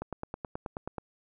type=click train; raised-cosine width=1 ms; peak=-21 dBFS; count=10; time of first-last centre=0.02-0.983 s; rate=9.35 Hz; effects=none